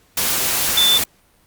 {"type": "tone in noise", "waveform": "sine", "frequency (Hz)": 3522, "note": "A7", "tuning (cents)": 1, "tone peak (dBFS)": -12, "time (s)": [0.77, 0.98], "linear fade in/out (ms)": 5, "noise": "white", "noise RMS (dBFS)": -19, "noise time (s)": [0.17, 1.04], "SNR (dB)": 4, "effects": ["pink hiss -56 dBFS RMS until 1.46 s", "Opus 48 kbps"]}